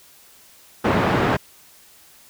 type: band-pass noise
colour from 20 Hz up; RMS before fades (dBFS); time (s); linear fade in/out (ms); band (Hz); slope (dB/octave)
pink; -19; 0.84-1.37; 10; 120 to 1700; 12
effects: white hiss -50 dBFS RMS until 2.29 s